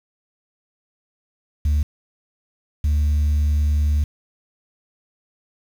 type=tone pair in turn; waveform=sine; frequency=73.9 / 74.17 Hz; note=D2 / D2; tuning=+11 / +18 cents; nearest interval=unison; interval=7 cents; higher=second; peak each=-13 dBFS; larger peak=neither; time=1.65-1.83 / 2.84-4.04 s; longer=second; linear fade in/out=5 ms; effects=tanh soft clip ceiling -14 dBFS + 7-bit